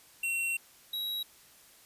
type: tone pair in turn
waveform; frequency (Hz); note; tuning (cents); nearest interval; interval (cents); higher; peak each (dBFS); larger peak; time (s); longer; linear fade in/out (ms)
square; 2727 / 3857; F7 / B7; -42 / -42; tritone; 600; second; -30 / -33; first; 0.23-0.57 / 0.93-1.23; first; 5
effects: white hiss -58 dBFS RMS until 1.85 s + resampled to 32000 Hz